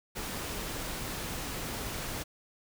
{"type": "noise", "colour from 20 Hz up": "pink", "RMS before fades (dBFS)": -37, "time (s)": [0.15, 2.24], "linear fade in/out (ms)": 20, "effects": []}